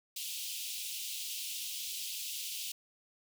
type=high-pass noise; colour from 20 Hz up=pink; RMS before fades=-40 dBFS; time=0.16-2.72 s; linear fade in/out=5 ms; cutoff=2700 Hz; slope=48 dB/octave; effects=none